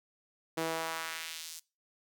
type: tone with high-pass filter sweep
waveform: sawtooth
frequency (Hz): 162.6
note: E3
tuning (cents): -23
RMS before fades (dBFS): -38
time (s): 0.57-1.6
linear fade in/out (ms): 10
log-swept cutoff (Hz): 350 to 6400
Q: 1.1
effects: noise-tail reverb RT60 0.3 s tail -23 dB re dry